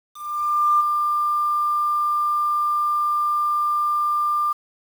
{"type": "tone with ADSR envelope", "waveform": "sine", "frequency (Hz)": 1194, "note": "D6", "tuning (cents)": 28, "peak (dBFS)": -13, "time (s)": [0.13, 4.53], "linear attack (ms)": 670, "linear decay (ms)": 15, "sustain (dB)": -5, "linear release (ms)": 10, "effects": ["7-bit"]}